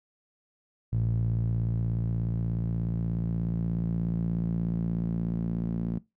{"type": "tone with band-pass filter sweep", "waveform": "sawtooth", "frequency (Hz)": 56.7, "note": "A#1", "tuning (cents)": -47, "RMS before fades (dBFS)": -29, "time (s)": [0.92, 5.99], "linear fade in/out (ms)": 10, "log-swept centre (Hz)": [120, 200], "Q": 3.5, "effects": ["noise-tail reverb RT60 0.2 s tail -20 dB re dry"]}